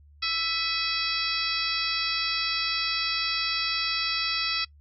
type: harmonic tone with a mistuned harmonic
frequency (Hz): 662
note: E5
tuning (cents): +7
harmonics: 2 / 3 / 4 / 5 / 6 / 7 / 8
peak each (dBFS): -34 / -36 / -32 / -35 / -33 / -31 / -33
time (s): 0.22-4.65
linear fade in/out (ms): 10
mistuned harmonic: 4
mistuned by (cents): -72
effects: noise-tail reverb RT60 0.1 s tail -23 dB re dry + added 73 Hz sine -51 dBFS peak until 4.8 s